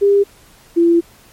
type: tone pair in turn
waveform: sine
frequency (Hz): 401.5 / 339.1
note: G4 / E4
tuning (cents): +41 / +49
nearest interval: minor third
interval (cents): 292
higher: first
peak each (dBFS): -8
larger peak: neither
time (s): 0.01-0.24 / 0.76-1.01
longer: second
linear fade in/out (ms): 20
effects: pink hiss -47 dBFS RMS until 1.32 s + MP3 64 kbps